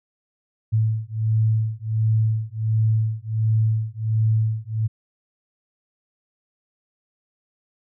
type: beating tone pair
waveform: sine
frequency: 109.5 / 110.9 Hz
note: A2 / A2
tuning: -8 / +14 cents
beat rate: 1.4 Hz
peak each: -21 dBFS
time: 0.72-4.88 s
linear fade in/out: 20 ms
effects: none